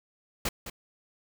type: noise with echo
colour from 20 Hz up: pink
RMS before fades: -29 dBFS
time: 0.45-0.49 s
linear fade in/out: 5 ms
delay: 210 ms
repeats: 1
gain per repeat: -10 dB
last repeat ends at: 0.7 s
effects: none